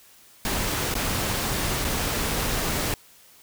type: noise with dropouts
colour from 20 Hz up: pink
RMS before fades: -26 dBFS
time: 0.45-2.94 s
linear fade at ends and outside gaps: 1 ms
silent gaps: 0.941-0.952 / 1.845-1.849 s
effects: white hiss -53 dBFS RMS until 3.42 s